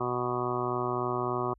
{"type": "harmonic tone", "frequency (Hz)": 123.47, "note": "B2", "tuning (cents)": 0, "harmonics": [1, 2, 3, 4, 5, 6, 7, 8, 9, 10], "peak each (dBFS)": [-37, -39, -32, -44, -39, -37, -43, -37, -35, -38], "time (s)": [0, 1.54], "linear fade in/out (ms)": 10, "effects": ["added 50 Hz sine -59 dBFS peak until 1.58 s"]}